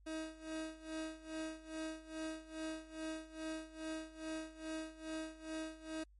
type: tone with tremolo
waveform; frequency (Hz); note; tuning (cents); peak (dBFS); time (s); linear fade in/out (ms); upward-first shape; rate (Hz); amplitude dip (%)
30% pulse; 317.1; D#4; +33; -37; 0.06-6.04; 10; sine; 2.4; 85
effects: added 50 Hz sine -61 dBFS peak until 6.19 s + MP3 48 kbps